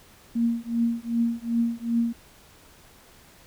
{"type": "tone with tremolo", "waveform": "sine", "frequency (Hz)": 233.1, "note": "A#3", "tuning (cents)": 0, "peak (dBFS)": -18, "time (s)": [0.35, 2.13], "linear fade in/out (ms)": 10, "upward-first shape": "triangle", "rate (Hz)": 2.6, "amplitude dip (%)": 100, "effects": ["pink hiss -53 dBFS RMS until 3.46 s"]}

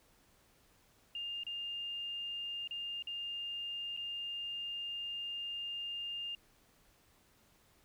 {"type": "tone with dropouts", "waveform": "sine", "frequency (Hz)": 2810, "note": "F7", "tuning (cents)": 10, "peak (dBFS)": -38, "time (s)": [1.15, 6.35], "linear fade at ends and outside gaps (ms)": 2, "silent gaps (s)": [[1.435, 1.466], [2.675, 2.709], [3.024, 3.071], [3.966, 3.973]], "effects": ["pink hiss -68 dBFS RMS until 7.84 s"]}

